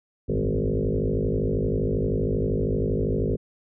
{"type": "tone with frequency modulation", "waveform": "sine", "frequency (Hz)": 153, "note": "D#3", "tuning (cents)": -29, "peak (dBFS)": -21, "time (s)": [0.28, 3.37], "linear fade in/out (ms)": 20, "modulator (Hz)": 52.7, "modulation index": 6.3, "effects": []}